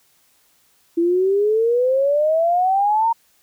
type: exponential sweep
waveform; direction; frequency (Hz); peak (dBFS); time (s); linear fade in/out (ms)
sine; up; 332.1 to 932.3; -14; 0.97-3.13; 10
effects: white hiss -59 dBFS RMS until 3.42 s